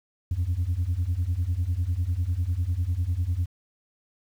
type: beating tone pair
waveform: sine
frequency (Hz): 82.41 / 92.41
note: E2 / F#2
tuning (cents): 0 / -2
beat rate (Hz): 10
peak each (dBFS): -25 / -24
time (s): 0.31-3.46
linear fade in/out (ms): 5
effects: tanh soft clip ceiling -20 dBFS + 9-bit